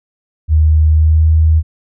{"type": "tone with pitch glide", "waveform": "sine", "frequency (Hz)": [77.78, 79.28], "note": ["D#2", "D#2"], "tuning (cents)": [0, 33], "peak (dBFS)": -6, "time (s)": [0.48, 1.63], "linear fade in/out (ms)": 50, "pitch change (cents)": 33, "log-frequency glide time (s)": [0.89, 1.25], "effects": []}